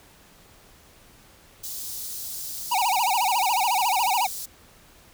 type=high-pass noise; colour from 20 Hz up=white; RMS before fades=-34 dBFS; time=1.63-4.46 s; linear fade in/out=10 ms; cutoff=4200 Hz; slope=24 dB/octave
type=tone with vibrato; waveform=square; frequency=850 Hz; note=G#5; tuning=40 cents sharp; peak=-21 dBFS; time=2.71-4.27 s; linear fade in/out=10 ms; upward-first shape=sine; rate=14 Hz; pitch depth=250 cents each way
effects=pink hiss -53 dBFS RMS until 5.13 s